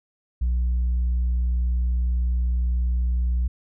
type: tone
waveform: sine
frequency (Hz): 60.9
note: B1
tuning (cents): -24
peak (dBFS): -17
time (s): 0.41-3.48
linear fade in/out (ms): 10
effects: tanh soft clip ceiling -18 dBFS